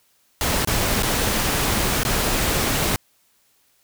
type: noise with dropouts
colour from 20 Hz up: pink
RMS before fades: -21 dBFS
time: 0.41-2.96 s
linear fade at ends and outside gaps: 1 ms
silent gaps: 0.649-0.673 / 1.024-1.031 / 2.034-2.05 s
effects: white hiss -62 dBFS RMS until 3.83 s